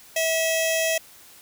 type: tone with notch filter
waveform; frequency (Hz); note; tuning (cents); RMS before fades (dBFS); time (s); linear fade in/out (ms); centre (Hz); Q
15% pulse; 648; E5; -30; -23; 0.16-0.98; 5; 1300; 0.82
effects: white hiss -49 dBFS RMS until 1.41 s